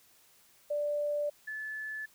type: tone pair in turn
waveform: sine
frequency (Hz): 587.3 / 1732.7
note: D5 / A6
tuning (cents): 0 / -27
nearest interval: octave + perfect fifth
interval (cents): 1873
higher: second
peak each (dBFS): -29 / -36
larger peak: first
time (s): 0.7-1.3 / 1.47-2.06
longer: first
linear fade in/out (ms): 10
effects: white hiss -63 dBFS RMS until 2.14 s